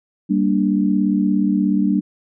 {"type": "chord", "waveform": "sine", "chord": "G minor", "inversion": "none", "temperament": "equal", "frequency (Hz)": [196, 233.1, 293.7], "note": ["G3", "Bb3", "D4"], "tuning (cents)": [0, 0, 0], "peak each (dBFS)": [-17, -21, -19], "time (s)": [0.29, 2.01], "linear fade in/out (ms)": 20, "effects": []}